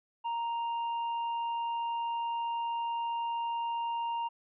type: tone with tanh clipping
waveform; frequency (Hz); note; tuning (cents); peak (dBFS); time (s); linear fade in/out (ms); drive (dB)
sine; 932.3; A#5; 0; -32; 0.24-4.29; 20; 6
effects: resampled to 8000 Hz